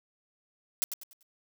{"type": "noise with echo", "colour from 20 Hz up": "blue", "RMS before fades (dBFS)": -27, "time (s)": [0.82, 0.84], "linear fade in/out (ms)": 0, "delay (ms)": 97, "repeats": 4, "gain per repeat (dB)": -9, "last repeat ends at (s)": 1.228, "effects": []}